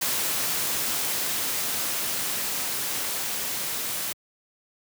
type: noise with level ramp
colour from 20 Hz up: white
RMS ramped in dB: -26 to -30 dBFS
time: 0.01-4.13 s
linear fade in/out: 10 ms
effects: high-pass 100 Hz 12 dB/octave